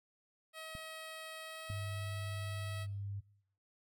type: tone with pitch glide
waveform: 10% pulse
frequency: 638 to 646.5 Hz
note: D#5 to E5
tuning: +43 to -34 cents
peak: -37 dBFS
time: 0.53-2.87 s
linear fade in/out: 50 ms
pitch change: +23 cents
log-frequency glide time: 1.41-2.13 s
type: clicks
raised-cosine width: 5 ms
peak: -36 dBFS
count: 2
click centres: 0.752 / 1.702 s
type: tone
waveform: sine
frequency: 100 Hz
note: G2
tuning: 35 cents sharp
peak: -38 dBFS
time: 1.69-3.21 s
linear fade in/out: 20 ms
effects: noise-tail reverb RT60 0.8 s tail -24 dB re dry